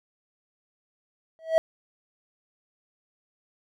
triangle tone with exponential growth, 647 Hz, E5, 32 cents flat, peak -11 dBFS, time 1.39-1.58 s, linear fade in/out 0 ms, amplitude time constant 40 ms, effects none

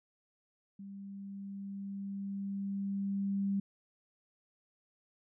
sine tone with level ramp, 197.7 Hz, G3, 15 cents sharp, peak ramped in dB -44 to -29 dBFS, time 0.79-3.6 s, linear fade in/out 5 ms, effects none

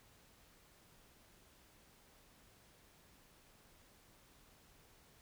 silence, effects pink hiss -66 dBFS RMS until 5.21 s

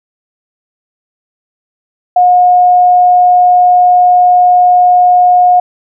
sine tone, 720 Hz, F#5, 47 cents flat, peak -3 dBFS, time 2.16-5.6 s, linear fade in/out 5 ms, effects none

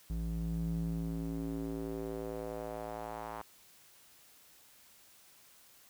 square tone with band-pass filter sweep, 55.4 Hz, A1, 13 cents sharp, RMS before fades -38 dBFS, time 0.1-3.42 s, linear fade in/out 0 ms, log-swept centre 110 to 970 Hz, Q 2.3, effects white hiss -61 dBFS RMS until 5.89 s

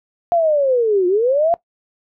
sine linear two-way sweep, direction down then up, 700 to 349.2 to 700 Hz, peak -12 dBFS, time 0.32-1.54 s, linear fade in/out 0 ms, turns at 1.07 s, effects noise-tail reverb RT60 0.1 s tail -18 dB re dry

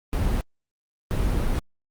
brown noise bursts at uneven times, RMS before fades -23 dBFS, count 2, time 0.13-0.41 / 1.11-1.59 s, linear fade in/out 0 ms, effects Opus 32 kbps

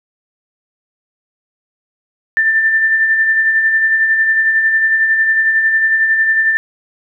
sine tone with tremolo, 1781 Hz, A6, 21 cents sharp, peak -8 dBFS, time 2.37-6.57 s, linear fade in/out 0 ms, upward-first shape sine, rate 11 Hz, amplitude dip 40%, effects none

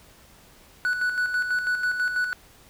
triangle tone with tremolo, 1480 Hz, F#6, in tune, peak -19 dBFS, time 0.85-2.33 s, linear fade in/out 0 ms, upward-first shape square, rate 6.1 Hz, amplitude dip 50%, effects pink hiss -53 dBFS RMS until 2.69 s

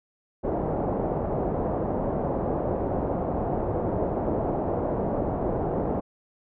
white low-pass noise, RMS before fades -27 dBFS, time 0.43-6.01 s, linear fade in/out 20 ms, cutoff 710 Hz, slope 24 dB/octave, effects none

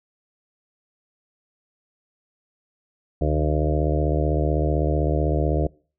harmonic tone with a mistuned harmonic, 75.8 Hz, D#2, 45 cents flat, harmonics 1 / 2 / 4 / 5 / 6 / 7 / 8 / 9, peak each -22 / -25 / -28 / -29 / -30 / -30 / -31 / -32 dBFS, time 3.21-5.67 s, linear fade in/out 5 ms, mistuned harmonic 1, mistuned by -73 cents, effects noise-tail reverb RT60 0.4 s tail -24 dB re dry

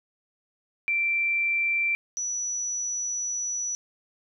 sine tone pair in turn, 2349 / 5908 Hz, D7 / F#8, 0 / -3 cents, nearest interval octave + major third, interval 1597 cents, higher second, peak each -22 / -27 dBFS, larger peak first, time 0.88-1.95 / 2.17-3.75 s, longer second, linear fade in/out 0 ms, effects none

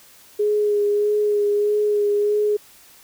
sine tone with vibrato, 415.3 Hz, G#4, in tune, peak -16 dBFS, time 0.39-2.57 s, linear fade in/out 10 ms, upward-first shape sine, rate 1.6 Hz, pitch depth 19 cents each way, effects white hiss -49 dBFS RMS until 3.03 s

